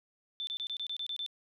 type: tone bursts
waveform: sine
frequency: 3540 Hz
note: A7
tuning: 10 cents sharp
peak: -34 dBFS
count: 9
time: 0.4-1.263 s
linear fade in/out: 0 ms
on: 71 ms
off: 28 ms
effects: none